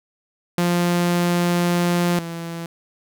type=tone pair in turn; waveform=sawtooth; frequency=174.61 / 167.84 Hz; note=F3 / E3; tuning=0 / +31 cents; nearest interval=minor second; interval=69 cents; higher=first; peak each=-13 / -24 dBFS; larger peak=first; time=0.58-2.19 / 2.19-2.66 s; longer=first; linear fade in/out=2 ms; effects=none